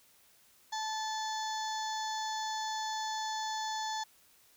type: harmonic tone with a mistuned harmonic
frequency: 872 Hz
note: A5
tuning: 16 cents flat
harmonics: 1 / 2 / 4 / 5 / 6 / 7 / 8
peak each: -35 / -43 / -44 / -45 / -48 / -49 / -48 dBFS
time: 0.72-4.04 s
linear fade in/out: 10 ms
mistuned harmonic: 8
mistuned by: -42 cents
effects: white hiss -64 dBFS RMS until 4.56 s